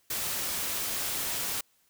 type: noise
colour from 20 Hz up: white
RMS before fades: -32 dBFS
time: 0.1-1.61 s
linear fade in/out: 5 ms
effects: white hiss -68 dBFS RMS until 1.89 s